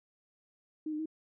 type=tone with pitch steps; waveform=sine; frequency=310.3 / 303.8 / 316.2 Hz; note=D#4 / D#4 / D#4; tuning=-5 / -41 / +28 cents; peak=-33 dBFS; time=0.86-1.058 s; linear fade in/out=5 ms; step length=66 ms; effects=none